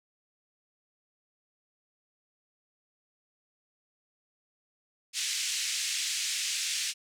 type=band-pass noise; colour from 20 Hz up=white; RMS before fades=-32 dBFS; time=5.13-6.94 s; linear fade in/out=50 ms; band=2100 to 7800 Hz; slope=24 dB/octave; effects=none